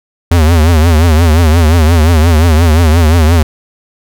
square tone with vibrato, 81.3 Hz, E2, 23 cents flat, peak -5 dBFS, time 0.31-3.43 s, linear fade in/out 5 ms, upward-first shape triangle, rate 5.7 Hz, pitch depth 150 cents each way, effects none

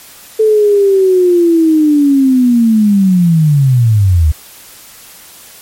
sine linear sweep, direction down, 440 to 72.6 Hz, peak -5 dBFS, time 0.39-4.32 s, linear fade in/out 10 ms, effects white hiss -36 dBFS RMS until 5.61 s + MP3 64 kbps

